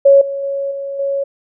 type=tone with level steps; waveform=sine; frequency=554.4 Hz; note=C#5; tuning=in tune; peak=-4 / -19 / -17 / -21 / -15 dBFS; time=0.05-1.24 s; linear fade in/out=10 ms; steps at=0.21 / 0.43 / 0.71 / 0.99 s; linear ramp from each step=5 ms; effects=none